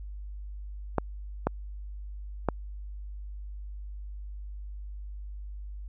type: clicks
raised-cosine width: 1 ms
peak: -10 dBFS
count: 3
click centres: 0.983 / 1.47 / 2.487 s
effects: added 50 Hz sine -37 dBFS peak until 5.88 s